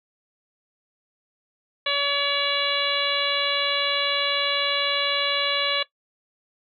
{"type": "harmonic tone", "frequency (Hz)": 568, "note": "C#5", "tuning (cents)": 42, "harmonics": [1, 2, 3, 4, 5, 6, 7], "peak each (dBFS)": [-29, -29, -29, -29, -29, -29, -29], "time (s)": [1.86, 5.83], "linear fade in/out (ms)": 5, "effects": ["noise-tail reverb RT60 0.1 s tail -17 dB re dry"]}